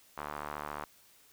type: tone with band-pass filter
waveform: sawtooth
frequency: 74.2 Hz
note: D2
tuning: 18 cents sharp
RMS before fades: -41 dBFS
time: 0.17-0.85 s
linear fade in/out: 10 ms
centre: 1100 Hz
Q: 2.1
effects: white hiss -62 dBFS RMS until 1.32 s